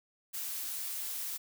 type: noise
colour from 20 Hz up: blue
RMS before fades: -38 dBFS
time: 0.33-1.38 s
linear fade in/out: 20 ms
effects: none

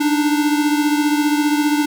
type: beating tone pair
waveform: square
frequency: 293.7 / 308.7 Hz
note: D4 / D#4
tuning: 0 / -14 cents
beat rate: 15 Hz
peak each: -16 / -22 dBFS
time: 0-1.86 s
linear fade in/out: 10 ms
effects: none

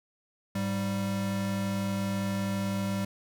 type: tone pair together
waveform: square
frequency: 103.83 / 196 Hz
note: G#2 / G3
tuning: 0 / 0 cents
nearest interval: major seventh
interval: 1100 cents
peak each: -35 / -30 dBFS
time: 0.55-3.05 s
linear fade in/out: 5 ms
effects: none

